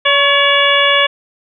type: harmonic tone with a mistuned harmonic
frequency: 568 Hz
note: C#5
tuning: 42 cents sharp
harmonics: 1 / 2 / 3 / 4 / 5 / 6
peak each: -16 / -16 / -16 / -16 / -16 / -16 dBFS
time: 0.05-1.07 s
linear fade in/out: 10 ms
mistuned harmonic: 2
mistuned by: -37 cents
effects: none